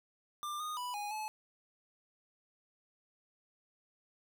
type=tone with pitch steps; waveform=square; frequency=1191 / 1232 / 987 / 826 / 860 Hz; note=D6 / D#6 / B5 / G#5 / A5; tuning=+24 / -17 / -1 / -10 / -40 cents; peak=-38 dBFS; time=0.43-1.28 s; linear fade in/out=0 ms; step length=170 ms; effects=none